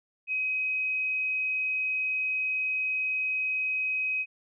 sine tone, 2529 Hz, D#7, 28 cents sharp, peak -26 dBFS, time 0.27-4.26 s, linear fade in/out 50 ms, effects none

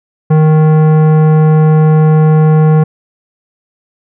sine tone with tanh clipping, 155.56 Hz, D#3, in tune, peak -6 dBFS, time 0.3-2.84 s, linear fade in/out 10 ms, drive 15 dB, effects none

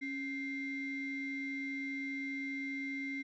triangle ring-modulated tone, 915 Hz, A#5, 32 cents flat, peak -31 dBFS, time 0.01-3.23 s, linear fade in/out 20 ms, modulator 1190 Hz, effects tanh soft clip ceiling -28 dBFS + resampled to 16000 Hz

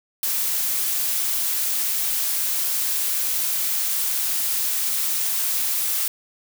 blue noise, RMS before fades -23 dBFS, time 0.23-6.08 s, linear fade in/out 2 ms, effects none

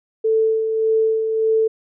sine tone with tremolo, 442.5 Hz, A4, 10 cents sharp, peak -13 dBFS, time 0.24-1.68 s, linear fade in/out 10 ms, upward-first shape sine, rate 1.7 Hz, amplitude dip 45%, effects none

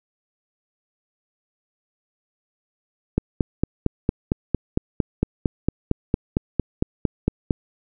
click train, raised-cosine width 3 ms, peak -5 dBFS, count 20, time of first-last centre 3.18-7.508 s, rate 4.39 Hz, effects none

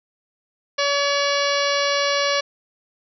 harmonic tone with a mistuned harmonic, 568 Hz, C#5, 42 cents sharp, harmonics 1 / 2 / 3 / 4 / 5 / 6 / 7 / 8 / 9 / 10, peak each -22 / -25 / -27 / -28 / -29 / -30 / -30 / -31 / -32 / -32 dBFS, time 0.78-2.41 s, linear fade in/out 10 ms, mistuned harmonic 7, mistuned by +37 cents, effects none

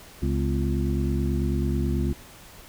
harmonic tone with a mistuned harmonic, 69.2 Hz, C#2, 2 cents flat, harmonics 1 / 2 / 3 / 4 / 5, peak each -25 / -28 / -30 / -31 / -32 dBFS, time 0.22-2.13 s, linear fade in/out 5 ms, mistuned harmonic 4, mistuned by -130 cents, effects pink hiss -47 dBFS RMS until 2.68 s

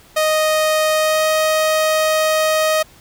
sawtooth tone with pitch glide, 622.3 to 626.3 Hz, D#5 to D#5, 0 to +11 cents, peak -10 dBFS, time 0.16-2.83 s, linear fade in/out 10 ms, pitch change +11 cents, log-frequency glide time 0.95-1.26 s, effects pink hiss -47 dBFS RMS until 3 s

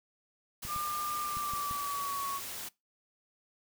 white noise, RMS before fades -41 dBFS, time 0.62-2.69 s, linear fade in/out 10 ms
clicks, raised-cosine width 5 ms, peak -32 dBFS, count 5, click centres 0.651 / 0.762 / 1.37 / 1.536 / 1.711 s
sine tone with pitch glide, 1198 to 1111.3 Hz, D6 to C#6, +34 to +4 cents, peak -33 dBFS, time 0.67-2.41 s, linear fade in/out 50 ms, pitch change -130 cents, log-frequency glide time 1.19-2.28 s
effects noise-tail reverb RT60 0.2 s tail -22 dB re dry

